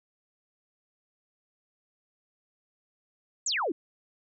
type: exponential sweep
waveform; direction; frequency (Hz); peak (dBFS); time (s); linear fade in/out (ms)
sine; down; 8090 to 277.2; -26; 3.46-3.72; 5
effects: none